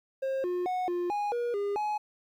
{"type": "tone with pitch steps", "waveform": "triangle", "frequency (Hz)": [534, 357.7, 734, 352.3, 825, 478.5, 405.1, 843], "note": ["C5", "F4", "F#5", "F4", "G#5", "A#4", "G#4", "G#5"], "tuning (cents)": [35, 41, -14, 15, -12, 45, -43, 26], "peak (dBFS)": -26, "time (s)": [0.22, 1.98], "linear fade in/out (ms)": 10, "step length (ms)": 220, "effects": ["11-bit"]}